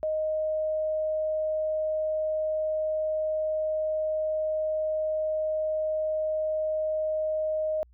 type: tone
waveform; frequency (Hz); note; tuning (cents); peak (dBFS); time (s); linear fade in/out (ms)
sine; 622.3; D#5; 0; -25; 0.03-7.83; 0
effects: added 60 Hz sine -54 dBFS peak until 7.93 s